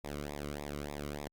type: tone with flanger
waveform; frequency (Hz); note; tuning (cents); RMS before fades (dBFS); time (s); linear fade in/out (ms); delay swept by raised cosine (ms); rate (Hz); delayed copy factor
sawtooth; 72.8; D2; -15; -41; 0.04-1.28; 5; 0.67 to 1.19; 3.4; -1
effects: Opus 48 kbps